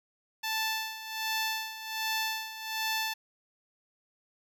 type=tone with tremolo; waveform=10% pulse; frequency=880 Hz; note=A5; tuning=in tune; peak=-20 dBFS; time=0.43-3.14 s; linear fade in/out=10 ms; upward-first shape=sine; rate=1.3 Hz; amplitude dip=75%; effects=none